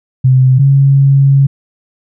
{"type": "tone pair in turn", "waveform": "sine", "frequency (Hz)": [129.7, 137.81], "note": ["C3", "C#3"], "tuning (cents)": [-15, -10], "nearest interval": "minor second", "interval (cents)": 105, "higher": "second", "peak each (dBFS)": -4, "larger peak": "neither", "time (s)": [[0.24, 0.59], [0.59, 1.47]], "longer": "second", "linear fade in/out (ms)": 10, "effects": []}